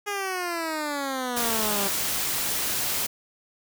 10% pulse exponential sweep, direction down, 415.3 to 194.2 Hz, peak -19 dBFS, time 0.06-1.89 s, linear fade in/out 20 ms
white noise, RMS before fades -27 dBFS, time 1.36-3.07 s, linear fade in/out 10 ms
effects none

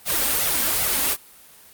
white noise with flanger, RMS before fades -21 dBFS, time 0.05-1.17 s, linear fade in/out 50 ms, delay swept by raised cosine 1.4 to 3.8 ms, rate 2.6 Hz, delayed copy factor +0.7, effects white hiss -48 dBFS RMS until 1.73 s + Opus 32 kbps

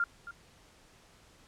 sine tone with echo, 1397 Hz, F6, in tune, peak -26 dBFS, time 0-0.04 s, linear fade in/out 2 ms, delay 270 ms, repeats 1, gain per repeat -14 dB, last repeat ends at 0.31 s, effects pink hiss -60 dBFS RMS until 1.47 s + low-pass 9000 Hz 12 dB/octave

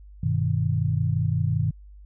sine chord, G augmented, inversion none, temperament equal, 98 / 123.47 / 155.56 Hz, G2 / B2 / D#3, 0 / 0 / 0 cents, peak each -25 dBFS, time 0.23-1.71 s, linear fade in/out 5 ms, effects added 50 Hz sine -43 dBFS peak until 2.05 s

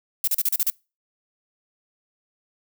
violet noise bursts, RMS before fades -21 dBFS, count 7, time 0.24-0.701 s, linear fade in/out 2 ms, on 35 ms, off 36 ms, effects noise-tail reverb RT60 0.3 s tail -26 dB re dry

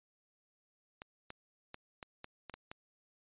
clicks, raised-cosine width 0.3 ms, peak -29 dBFS, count 8, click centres 1.019 / 1.304 / 1.744 / 2.028 / 2.244 / 2.497 / 2.54 / 2.715 s, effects resampled to 8000 Hz

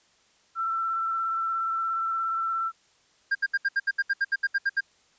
sine tone with vibrato, 1339 Hz, E6, 27 cents sharp, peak -25 dBFS, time 0.55-2.72 s, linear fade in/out 50 ms, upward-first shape square, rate 17 Hz, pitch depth 12 cents each way
triangle tone bursts, 1604 Hz, G6, 39 cents sharp, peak -19 dBFS, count 14, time 3.31-4.808 s, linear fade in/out 10 ms, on 42 ms, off 70 ms
effects white hiss -63 dBFS RMS until 5.18 s + resampled to 16000 Hz

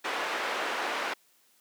white band-pass noise, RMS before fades -32 dBFS, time 0.04-1.14 s, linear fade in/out 10 ms, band 400 to 1800 Hz, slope 12 dB/octave, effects white hiss -65 dBFS RMS until 1.6 s + high-pass 200 Hz 12 dB/octave

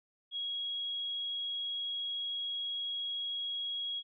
sine tone, 3309 Hz, G#7, 7 cents flat, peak -34 dBFS, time 0.31-4.03 s, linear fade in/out 50 ms, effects none

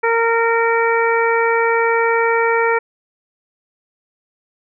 harmonic tone, 460.3 Hz, A#4, 22 cents flat, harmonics 1 / 2 / 3 / 4 / 5, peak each -16 / -19 / -21 / -22 / -23 dBFS, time 0.03-2.79 s, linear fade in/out 10 ms, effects none

